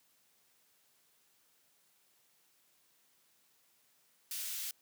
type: high-pass noise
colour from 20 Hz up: white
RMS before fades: -40 dBFS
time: 4.31-4.71 s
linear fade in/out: 2 ms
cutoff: 2500 Hz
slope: 12 dB/octave
effects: white hiss -71 dBFS RMS until 4.81 s + high-pass 100 Hz 12 dB/octave